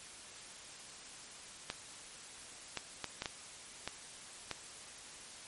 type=clicks; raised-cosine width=0.2 ms; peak=-19 dBFS; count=7; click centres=1.701 / 2.773 / 3.043 / 3.221 / 3.258 / 3.876 / 4.513 s; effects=white hiss -51 dBFS RMS until 5.47 s + MP3 48 kbps